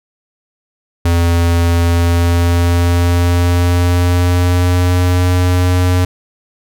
square tone with pitch glide, 85.3 to 90.11 Hz, F2 to F#2, -40 to -45 cents, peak -10 dBFS, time 1.05-6.05 s, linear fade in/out 5 ms, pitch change +95 cents, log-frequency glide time 1.82-5.36 s, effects none

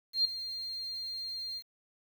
sine tone with ADSR envelope, 4197 Hz, C8, 5 cents sharp, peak -22 dBFS, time 0.13-1.63 s, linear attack 120 ms, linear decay 5 ms, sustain -14 dB, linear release 61 ms, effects 9-bit

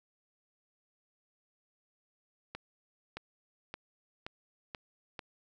accelerating click train, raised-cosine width 0.3 ms, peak -24 dBFS, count 6, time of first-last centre 2.55-5.192 s, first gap 620 ms, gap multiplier 0.92, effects none

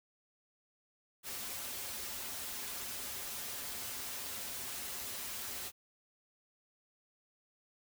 white noise with comb filter, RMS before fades -42 dBFS, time 1.23-5.72 s, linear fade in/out 50 ms, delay 6.3 ms, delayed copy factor -0.55, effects none

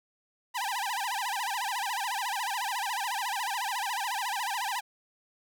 sawtooth tone with vibrato, 885 Hz, A5, 10 cents sharp, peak -26 dBFS, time 0.54-4.81 s, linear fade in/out 20 ms, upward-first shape sine, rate 14 Hz, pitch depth 230 cents each way, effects none

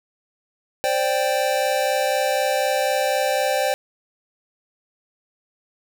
square chord, C suspended second, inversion none, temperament equal, 523.3 / 587.3 / 784 Hz, C5 / D5 / G5, 0 / 0 / 0 cents, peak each -24 dBFS, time 0.84-3.74 s, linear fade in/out 0 ms, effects none

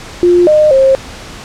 sine tone with pitch steps, 352.4 / 610 / 534 Hz, F4 / D#5 / C5, +16 / -34 / +35 cents, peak -4 dBFS, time 0.23-0.95 s, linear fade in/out 0 ms, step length 240 ms, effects pink hiss -29 dBFS RMS until 1.44 s + low-pass 7000 Hz 12 dB/octave

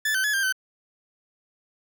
40% pulse tone with pitch steps, 1742 / 1535 / 1699 / 1588 / 1528 Hz, A6 / G6 / G#6 / G6 / G6, -18 / -37 / +39 / +22 / -45 cents, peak -21 dBFS, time 0.05-0.525 s, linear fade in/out 5 ms, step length 95 ms, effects none

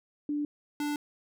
sine / square tone pair in turn, 293.7 / 293.7 Hz, D4 / D4, 0 / 0 cents, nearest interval unison, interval 0 cents, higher neither, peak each -28 / -30 dBFS, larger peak first, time 0.29-0.45 / 0.8-0.96 s, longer neither, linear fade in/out 2 ms, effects none

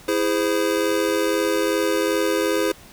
square chord, E augmented, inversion none, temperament just, 329.6 / 412 / 515 Hz, E4 / G#4 / B#4, 0 / -14 / -28 cents, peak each -24 dBFS, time 0.08-2.72 s, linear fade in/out 5 ms, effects pink hiss -46 dBFS RMS until 2.92 s

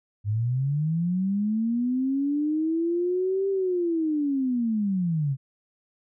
sine linear two-way sweep, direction up then down, 99.7 to 394.2 to 130.1 Hz, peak -22 dBFS, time 0.24-5.37 s, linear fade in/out 50 ms, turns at 3.49 s, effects none

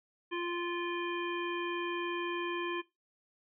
harmonic tone, 347.6 Hz, F4, 8 cents flat, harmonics 1 / 3 / 5 / 7 / 9, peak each -35 / -40 / -42 / -43 / -45 dBFS, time 0.31-2.82 s, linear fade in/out 20 ms, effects noise-tail reverb RT60 0.2 s tail -18 dB re dry

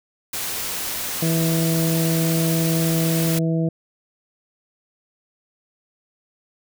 white noise, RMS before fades -27 dBFS, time 0.33-3.39 s, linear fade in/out 5 ms
harmonic tone, 163.4 Hz, E3, 15 cents flat, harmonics 1 / 2 / 3 / 4, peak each -19 / -25 / -29 / -31 dBFS, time 1.22-3.69 s, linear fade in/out 5 ms
effects none

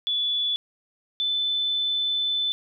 sine tone pair in turn, 3441 / 3515 Hz, A7 / A7, -39 / -2 cents, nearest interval unison, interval 37 cents, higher second, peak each -22 dBFS, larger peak neither, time 0.07-0.56 / 1.2-2.52 s, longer second, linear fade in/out 0 ms, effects none

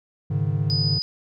triangle chord, Ab suspended fourth, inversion none, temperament equal with one note detuned, 103.83 / 138.59 / 154.49 Hz, Ab2 / Db3 / Eb3, 0 / 0 / -12 cents, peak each -23 dBFS, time 0.3-0.99 s, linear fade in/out 10 ms
sine tone, 4975 Hz, D#8, 1 cent flat, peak -23 dBFS, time 0.7-1.02 s, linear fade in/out 0 ms
effects none

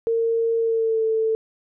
sine tone with pitch glide, 457.4 to 443.6 Hz, A#4 to A4, -33 to +14 cents, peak -18 dBFS, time 0.07-1.35 s, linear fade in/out 0 ms, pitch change -53 cents, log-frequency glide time 0.58-1.04 s, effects none

